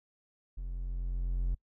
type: tone with level ramp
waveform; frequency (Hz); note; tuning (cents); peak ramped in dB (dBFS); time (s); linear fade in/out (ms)
triangle; 44; F1; +14; -34 to -25; 0.57-1.55; 10
effects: noise-tail reverb RT60 0.1 s tail -26 dB re dry